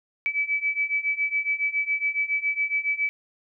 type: beating tone pair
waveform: sine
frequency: 2294 / 2301.2 Hz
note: D7 / D7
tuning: -41 / -36 cents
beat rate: 7.2 Hz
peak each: -27 / -25 dBFS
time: 0.26-3.09 s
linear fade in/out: 0 ms
effects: none